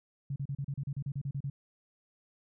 sine tone bursts, 138.9 Hz, C#3, 4 cents sharp, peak -32 dBFS, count 13, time 0.3-1.5 s, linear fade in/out 5 ms, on 60 ms, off 35 ms, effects none

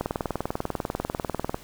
click train, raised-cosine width 1 ms, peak -12 dBFS, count 32, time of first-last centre 0.01-1.545 s, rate 20.2 Hz, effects pink hiss -48 dBFS RMS until 1.63 s

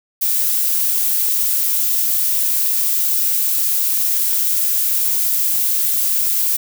violet noise, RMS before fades -17 dBFS, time 0.21-6.57 s, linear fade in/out 10 ms, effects none

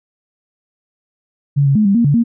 sine tone with pitch steps, 141.7 / 138.3 / 213.5 / 197.9 / 234.6 / 143.7 / 233.4 Hz, C#3 / C#3 / G#3 / G3 / A#3 / D3 / A#3, +38 / -4 / +48 / +17 / +11 / -37 / +2 cents, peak -9 dBFS, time 1.56-2.239 s, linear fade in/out 20 ms, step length 97 ms, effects none

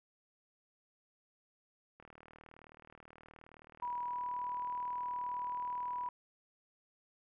click train, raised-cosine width 0.5 ms, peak -40 dBFS, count 160, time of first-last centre 2-6.087 s, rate 38.9 Hz
sine tone with pitch glide, 975 to 983.5 Hz, B5 to B5, -23 to -7 cents, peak -36 dBFS, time 3.82-6.09 s, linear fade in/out 5 ms, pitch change +16 cents, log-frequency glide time 4.05-4.21 s
effects none

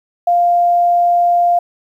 sine tone, 698.5 Hz, F5, in tune, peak -9 dBFS, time 0.27-1.59 s, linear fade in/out 5 ms, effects 8-bit

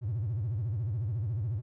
triangle tone with vibrato, 109.3 Hz, A2, 11 cents flat, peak -26 dBFS, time 0.01-1.62 s, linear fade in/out 50 ms, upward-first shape sine, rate 14 Hz, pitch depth 250 cents each way, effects tanh soft clip ceiling -25 dBFS

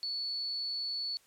sine tone, 4435 Hz, C#8, in tune, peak -33 dBFS, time 0.03-1.17 s, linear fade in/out 0 ms, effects white hiss -65 dBFS RMS until 1.26 s + low-pass 12000 Hz 12 dB/octave

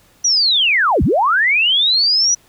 sine linear two-way sweep, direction down then up, 5940 to 44.79 to 5940 Hz, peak -11 dBFS, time 0.24-2.35 s, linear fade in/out 10 ms, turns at 1.03 s, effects pink hiss -52 dBFS RMS until 2.48 s

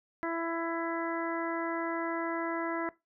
harmonic tone, 332.9 Hz, E4, 17 cents sharp, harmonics 1 / 2 / 3 / 4 / 5 / 6, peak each -34 / -37 / -39 / -40 / -41 / -42 dBFS, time 0.23-2.89 s, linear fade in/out 0 ms, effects noise-tail reverb RT60 0.2 s tail -19 dB re dry

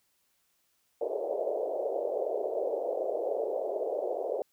pink band-pass noise, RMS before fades -32 dBFS, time 1.01-4.42 s, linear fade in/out 2 ms, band 410 to 670 Hz, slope 48 dB/octave, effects white hiss -73 dBFS RMS until 4.52 s

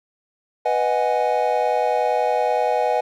triangle chord, G# minor seventh, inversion first, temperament equal, 493.9 / 622.3 / 740 / 830.6 Hz, B4 / D#5 / F#5 / G#5, 0 / 0 / 0 / 0 cents, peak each -21 dBFS, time 0.65-3.01 s, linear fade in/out 10 ms, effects none

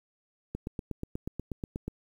click train, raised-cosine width 3 ms, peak -21 dBFS, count 12, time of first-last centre 0.55-1.88 s, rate 8.27 Hz, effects 9-bit

